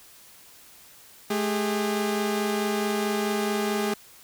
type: tone pair together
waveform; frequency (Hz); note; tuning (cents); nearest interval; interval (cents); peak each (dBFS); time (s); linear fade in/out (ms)
sawtooth; 213.9 / 403.2; A3 / G4; -49 / +49; major seventh; 1098; -23; 1.3-3.94; 5
effects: white hiss -51 dBFS RMS until 4.23 s